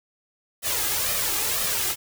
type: noise with flanger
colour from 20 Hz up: white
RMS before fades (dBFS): -25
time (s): 0.62-1.96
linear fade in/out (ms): 50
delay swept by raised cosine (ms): 1.6 to 2.47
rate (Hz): 2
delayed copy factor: +0.6
effects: none